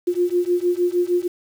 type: beating tone pair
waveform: sine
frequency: 350.7 / 357.2 Hz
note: F4 / F4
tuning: +7 / +39 cents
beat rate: 6.5 Hz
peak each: -20 dBFS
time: 0.07-1.28 s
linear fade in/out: 10 ms
effects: 7-bit